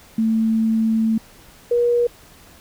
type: tone pair in turn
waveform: sine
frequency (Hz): 222.7 / 479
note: A3 / A#4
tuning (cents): +21 / +47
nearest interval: octave + minor second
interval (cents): 1326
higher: second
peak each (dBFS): -15 / -14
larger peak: second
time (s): 0.18-1.18 / 1.71-2.07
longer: first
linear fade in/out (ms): 5
effects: pink hiss -47 dBFS RMS until 2.6 s